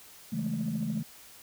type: chord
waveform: sine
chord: A major seventh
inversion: first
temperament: just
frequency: 137.5 / 165 / 206.2 / 220 Hz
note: C#3 / E3 / G#3 / A3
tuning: -14 / +2 / -12 / 0 cents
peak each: -37 / -34 / -35 / -31 dBFS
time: 0.32-1.03 s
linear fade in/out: 10 ms
effects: tanh soft clip ceiling -23 dBFS + white hiss -52 dBFS RMS until 1.42 s